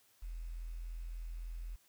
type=tone with quantisation; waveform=sine; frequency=41.82 Hz; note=E1; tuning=26 cents sharp; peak=-40 dBFS; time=0.22-1.76 s; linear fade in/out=10 ms; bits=11; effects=white hiss -69 dBFS RMS until 1.88 s